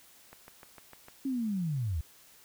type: click train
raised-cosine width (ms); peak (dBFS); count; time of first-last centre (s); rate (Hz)
0.5; -33; 6; 0.33-1.084; 6.63
type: linear sweep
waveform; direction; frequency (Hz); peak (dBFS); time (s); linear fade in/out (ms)
sine; down; 276.7 to 69.4; -29; 1.25-2.01; 5
effects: white hiss -58 dBFS RMS until 2.44 s